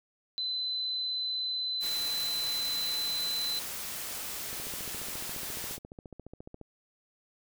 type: tone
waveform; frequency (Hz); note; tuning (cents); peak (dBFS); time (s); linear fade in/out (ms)
sine; 4031; B7; +35; -30; 0.38-3.59; 0
type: noise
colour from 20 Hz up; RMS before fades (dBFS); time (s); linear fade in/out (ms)
white; -38; 1.8-5.79; 50
type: click train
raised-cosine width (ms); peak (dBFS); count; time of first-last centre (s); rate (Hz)
2; -31; 31; 4.53-6.613; 14.4
effects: none